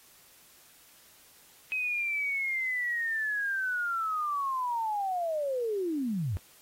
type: linear sweep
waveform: sine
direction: down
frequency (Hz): 2546 to 80.3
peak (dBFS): -28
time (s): 1.72-6.37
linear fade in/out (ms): 0
effects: white hiss -58 dBFS RMS until 6.61 s + AAC 48 kbps